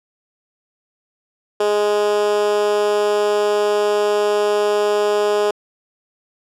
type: tone with high-pass filter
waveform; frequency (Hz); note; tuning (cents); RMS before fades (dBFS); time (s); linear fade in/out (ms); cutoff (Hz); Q
10% pulse; 207.7; G#3; 0; -17; 1.6-5.51; 5; 460; 6.6
effects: low-pass 9000 Hz 12 dB/octave